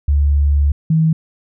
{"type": "tone pair in turn", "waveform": "sine", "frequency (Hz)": [71.9, 159.88], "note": ["D2", "D#3"], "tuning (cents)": [-36, 47], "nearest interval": "octave + major second", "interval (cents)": 1383, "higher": "second", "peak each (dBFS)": -10, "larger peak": "neither", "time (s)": [[0.08, 0.72], [0.9, 1.13]], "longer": "first", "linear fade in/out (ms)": 5, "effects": []}